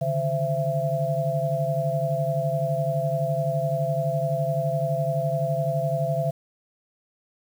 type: tone cluster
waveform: sine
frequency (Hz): 141.9 / 153.7 / 520 / 668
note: C#3 / D#3 / C5 / E5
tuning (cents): +41 / -21 / -11 / +23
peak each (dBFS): -27 / -29 / -32 / -25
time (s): 0.01-6.31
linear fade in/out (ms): 10
effects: 8-bit

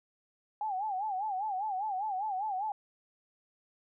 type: tone with vibrato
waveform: sine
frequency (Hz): 804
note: G5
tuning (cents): +44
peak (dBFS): -31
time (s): 0.61-2.72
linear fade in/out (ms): 2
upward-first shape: sine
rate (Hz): 5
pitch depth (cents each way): 150
effects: none

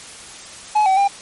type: tone with pitch steps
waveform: triangle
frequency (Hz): 848 / 763 / 798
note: G#5 / G5 / G5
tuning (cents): +36 / -47 / +31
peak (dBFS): -10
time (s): 0.75-1.08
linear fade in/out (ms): 10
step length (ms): 110
effects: white hiss -37 dBFS RMS until 1.21 s + MP3 48 kbps

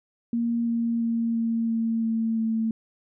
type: tone with pitch steps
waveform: sine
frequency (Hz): 233.9 / 232.2 / 230.4 / 228.7 / 227 / 225.3 / 223.6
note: A#3 / A#3 / A#3 / A#3 / A#3 / A3 / A3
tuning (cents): +6 / -7 / -20 / -33 / -46 / +41 / +28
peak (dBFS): -22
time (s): 0.33-2.71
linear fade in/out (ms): 2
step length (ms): 340
effects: none

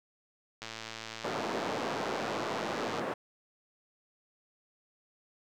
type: click train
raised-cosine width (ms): 0.2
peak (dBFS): -23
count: 267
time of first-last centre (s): 0.62-2.995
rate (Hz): 112
type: band-pass noise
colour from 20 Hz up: white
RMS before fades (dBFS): -35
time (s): 1.24-3.14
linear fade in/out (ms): 5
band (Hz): 200 to 860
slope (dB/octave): 12
effects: none

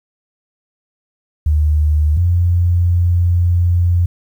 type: tone pair in turn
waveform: sine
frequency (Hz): 76 / 87.52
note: D#2 / F2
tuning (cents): -40 / +4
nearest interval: major second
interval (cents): 244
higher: second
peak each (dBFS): -10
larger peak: neither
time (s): 1.46-2.17 / 2.17-4.06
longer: second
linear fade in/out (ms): 5
effects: 8-bit

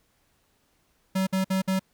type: tone bursts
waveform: square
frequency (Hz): 189.8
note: F#3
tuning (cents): +44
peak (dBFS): -23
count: 4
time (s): 1.15-1.795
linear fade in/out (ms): 10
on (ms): 120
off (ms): 55
effects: pink hiss -68 dBFS RMS until 1.93 s

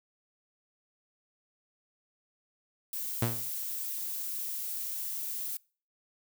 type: noise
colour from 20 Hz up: violet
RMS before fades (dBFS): -36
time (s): 2.93-5.57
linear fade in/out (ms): 2
type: tone with exponential decay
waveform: sawtooth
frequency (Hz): 116.54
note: A#2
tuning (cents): 0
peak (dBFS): -21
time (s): 3.22-3.5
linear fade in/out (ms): 5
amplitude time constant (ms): 60
effects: noise-tail reverb RT60 0.4 s tail -25 dB re dry

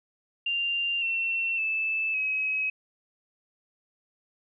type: tone with pitch steps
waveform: sine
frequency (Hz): 2787 / 2706 / 2628 / 2551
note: F7 / E7 / E7 / D#7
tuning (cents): -4 / +45 / -6 / +43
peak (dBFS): -25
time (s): 0.46-2.7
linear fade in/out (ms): 5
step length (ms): 560
effects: none

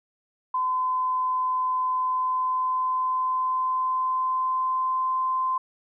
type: tone with pitch glide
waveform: sine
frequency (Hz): 1021 to 1035.9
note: C6 to C6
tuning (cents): -43 to -18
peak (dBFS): -22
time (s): 0.54-5.58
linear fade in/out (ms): 5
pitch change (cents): +25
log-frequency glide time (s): 1.93-5.21
effects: none

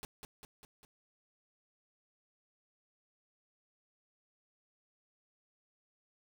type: noise with echo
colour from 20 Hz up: pink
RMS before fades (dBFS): -44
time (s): 0.03-0.05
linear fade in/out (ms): 0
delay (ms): 200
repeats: 4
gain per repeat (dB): -4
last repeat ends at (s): 0.85
effects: none

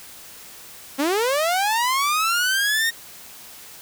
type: linear sweep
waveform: sawtooth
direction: up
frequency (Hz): 261.6 to 1864.7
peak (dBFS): -15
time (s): 0.98-2.91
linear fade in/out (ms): 20
effects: white hiss -42 dBFS RMS until 3.81 s

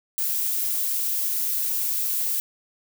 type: noise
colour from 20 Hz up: violet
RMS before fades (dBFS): -25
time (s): 0.18-2.4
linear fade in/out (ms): 0
effects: none

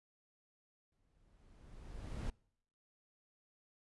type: noise with exponential growth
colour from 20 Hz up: brown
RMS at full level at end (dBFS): -39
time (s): 0.92-2.3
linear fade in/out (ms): 2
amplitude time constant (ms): 300
effects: noise-tail reverb RT60 0.7 s tail -26 dB re dry + resampled to 24000 Hz

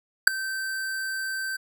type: tone with ADSR envelope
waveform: square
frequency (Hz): 1552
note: G6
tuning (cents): -18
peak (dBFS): -5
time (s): 0.27-1.57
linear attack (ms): 6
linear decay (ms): 3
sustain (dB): -24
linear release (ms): 13
effects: none

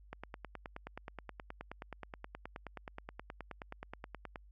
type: click train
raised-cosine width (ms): 0.5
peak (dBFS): -28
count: 41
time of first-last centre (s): 0.13-4.358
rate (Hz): 9.46
effects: added 50 Hz sine -56 dBFS peak until 4.51 s

